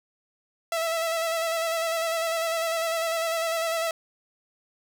sawtooth tone with vibrato, 659.3 Hz, E5, in tune, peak -21 dBFS, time 0.72-3.91 s, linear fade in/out 2 ms, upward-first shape square, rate 10 Hz, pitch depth 26 cents each way, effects none

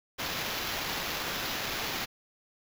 white noise with sample-and-hold, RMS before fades -34 dBFS, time 0.18-2.06 s, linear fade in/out 20 ms, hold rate 8820 Hz, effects none

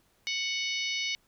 harmonic tone, 740 Hz, F#5, in tune, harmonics 3 / 4 / 5 / 6 / 7 / 8, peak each -33 / -35 / -37 / -39 / -40 / -41 dBFS, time 0.27-1.15 s, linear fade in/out 0 ms, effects pink hiss -68 dBFS RMS until 1.27 s

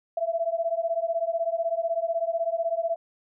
sine beating tone pair, 659.3 / 675.3 Hz, E5 / E5, 0 / +42 cents, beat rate 16 Hz, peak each -27 dBFS, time 0.17-2.96 s, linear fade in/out 5 ms, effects none

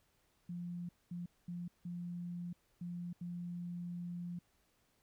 sine tone bursts at uneven times, 174.61 Hz, F3, in tune, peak -40 dBFS, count 6, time 0.49-0.89 / 1.11-1.26 / 1.48-1.68 / 1.85-2.53 / 2.81-3.13 / 3.21-4.39 s, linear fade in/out 5 ms, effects pink hiss -75 dBFS RMS until 5.02 s

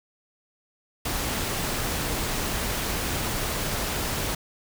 pink noise, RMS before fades -28 dBFS, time 1.05-4.35 s, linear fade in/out 5 ms, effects none

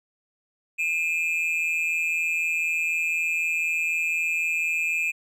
triangle tone pair together, 2421 / 2585 Hz, D#7 / E7, -48 / -34 cents, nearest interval minor second, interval 114 cents, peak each -24 dBFS, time 0.78-5.12 s, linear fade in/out 20 ms, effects none

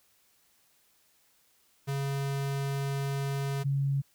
square / sine tone pair in turn, 138.59 / 138.59 Hz, C#3 / C#3, 0 / 0 cents, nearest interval unison, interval 0 cents, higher neither, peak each -30 / -25 dBFS, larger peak second, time 1.87-3.64 / 3.64-4.02 s, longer first, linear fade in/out 20 ms, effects white hiss -67 dBFS RMS until 4.14 s

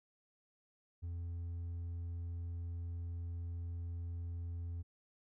sine tone with hard clipping, 85.6 Hz, F2, 34 cents flat, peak -40 dBFS, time 1.02-4.83 s, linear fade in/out 20 ms, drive 2 dB, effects none

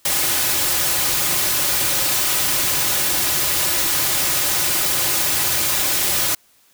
white noise with comb filter, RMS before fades -19 dBFS, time 0.05-6.35 s, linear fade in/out 5 ms, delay 4.4 ms, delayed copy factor -0.6, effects white hiss -56 dBFS RMS until 6.73 s

